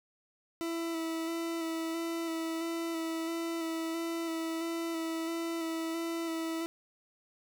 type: tone with vibrato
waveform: 40% pulse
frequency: 329.6 Hz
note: E4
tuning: in tune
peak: -32 dBFS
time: 0.61-6.66 s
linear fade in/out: 0 ms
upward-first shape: square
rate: 1.5 Hz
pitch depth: 17 cents each way
effects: none